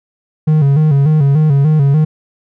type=tone with vibrato; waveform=triangle; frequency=146.83 Hz; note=D3; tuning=in tune; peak=-5 dBFS; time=0.47-2.05 s; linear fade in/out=10 ms; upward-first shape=square; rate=3.4 Hz; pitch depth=92 cents each way; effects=none